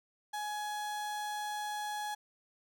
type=tone; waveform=35% pulse; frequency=839 Hz; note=G#5; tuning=17 cents sharp; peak=-34 dBFS; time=0.33-2.15 s; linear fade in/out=10 ms; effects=none